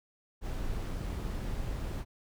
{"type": "noise", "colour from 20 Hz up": "brown", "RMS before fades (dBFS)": -35, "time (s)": [0.41, 2.05], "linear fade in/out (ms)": 50, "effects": []}